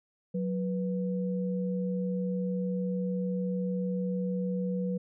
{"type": "tone pair together", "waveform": "sine", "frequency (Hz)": [183.4, 490], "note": ["F#3", "B4"], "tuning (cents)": [-15, -14], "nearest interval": "octave + perfect fourth", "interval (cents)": 1701, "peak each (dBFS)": [-29, -35], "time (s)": [0.34, 4.98], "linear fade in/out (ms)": 10, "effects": []}